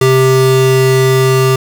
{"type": "tone pair together", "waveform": "square", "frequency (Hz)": [131.3, 393.7], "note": ["C3", "G4"], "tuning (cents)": [6, 8], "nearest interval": "octave + perfect fifth", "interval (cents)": 1902, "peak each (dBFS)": -11, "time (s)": [0.01, 1.56], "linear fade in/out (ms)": 5, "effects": []}